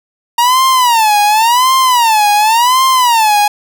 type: tone with vibrato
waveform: 45% pulse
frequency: 932.3 Hz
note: A#5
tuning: in tune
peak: -7 dBFS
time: 0.38-3.48 s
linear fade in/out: 5 ms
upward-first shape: sine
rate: 0.91 Hz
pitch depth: 210 cents each way
effects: none